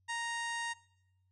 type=harmonic tone with a mistuned harmonic; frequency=932.3 Hz; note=A#5; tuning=in tune; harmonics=1 / 2 / 3 / 4 / 5 / 6 / 7 / 8 / 9 / 10; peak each=-39 / -38 / -46 / -47 / -53 / -54 / -50 / -55 / -52 / -54 dBFS; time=0.08-0.74 s; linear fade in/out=20 ms; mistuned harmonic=8; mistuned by=+16 cents; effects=noise-tail reverb RT60 0.9 s tail -22 dB re dry + added 93 Hz sine -70 dBFS peak until 1.31 s